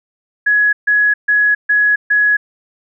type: tone bursts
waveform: sine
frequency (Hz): 1680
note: G#6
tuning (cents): +19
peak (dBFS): -9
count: 5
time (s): 0.46-2.37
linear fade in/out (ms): 10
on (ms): 270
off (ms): 140
effects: none